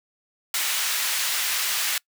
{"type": "high-pass noise", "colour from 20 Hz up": "pink", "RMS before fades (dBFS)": -25, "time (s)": [0.54, 1.98], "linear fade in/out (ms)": 2, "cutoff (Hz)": 1800, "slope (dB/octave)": 12, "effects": ["noise-tail reverb RT60 0.1 s tail -25 dB re dry"]}